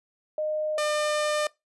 sine / sawtooth tone pair in turn, 614 / 601.7 Hz, D#5 / D5, -23 / +42 cents, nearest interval unison, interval 35 cents, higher first, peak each -25 / -20 dBFS, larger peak second, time 0.38-0.78 / 0.78-1.47 s, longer second, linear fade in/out 2 ms, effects noise-tail reverb RT60 0.2 s tail -22 dB re dry + resampled to 24000 Hz

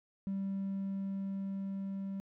triangle tone with level ramp, 195 Hz, G3, 9 cents flat, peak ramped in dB -30 to -34 dBFS, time 0.27-2.2 s, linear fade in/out 0 ms, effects tanh soft clip ceiling -29 dBFS

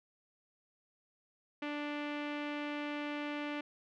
sawtooth tone with low-pass filter, 293.7 Hz, D4, in tune, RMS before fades -39 dBFS, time 1.62-3.61 s, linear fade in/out 5 ms, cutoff 2600 Hz, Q 2.2, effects none

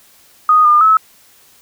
sine tone with pitch steps, 1242 / 1208 / 1296 Hz, D#6 / D6 / E6, -3 / +48 / -30 cents, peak -6 dBFS, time 0.49-0.97 s, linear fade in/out 2 ms, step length 160 ms, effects white hiss -48 dBFS RMS until 1.61 s

